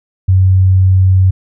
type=tone; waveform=sine; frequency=93.9 Hz; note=F#2; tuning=26 cents sharp; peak=-5 dBFS; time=0.28-1.31 s; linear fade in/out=10 ms; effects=none